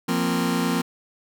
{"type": "chord", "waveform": "sawtooth", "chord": "F suspended fourth", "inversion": "none", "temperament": "just", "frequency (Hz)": [174.61, 232.8, 261.9], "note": ["F3", "Bb3", "C4"], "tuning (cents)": [0, -2, 2], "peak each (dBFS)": -21, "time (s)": [0.08, 0.82], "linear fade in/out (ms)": 10, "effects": []}